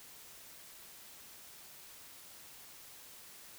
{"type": "silence", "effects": ["white hiss -54 dBFS RMS until 3.58 s"]}